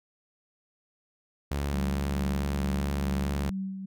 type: tone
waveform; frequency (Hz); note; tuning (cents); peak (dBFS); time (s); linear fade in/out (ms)
sawtooth; 70.9; C#2; +40; -24; 1.51-3.5; 5
type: tone with tremolo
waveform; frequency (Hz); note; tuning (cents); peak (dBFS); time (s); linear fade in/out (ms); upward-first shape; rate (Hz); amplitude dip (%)
sine; 191.8; G3; -37; -29; 1.73-3.86; 10; sine; 2.3; 50
effects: none